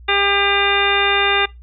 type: harmonic tone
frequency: 400 Hz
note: G4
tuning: 35 cents sharp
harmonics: 1 / 2 / 3 / 4 / 5 / 6 / 7 / 9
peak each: -22 / -22 / -22 / -22 / -22 / -22 / -22 / -22 dBFS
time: 0.08-1.46 s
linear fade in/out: 10 ms
effects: noise-tail reverb RT60 0.2 s tail -21 dB re dry + added 60 Hz sine -37 dBFS peak until 1.62 s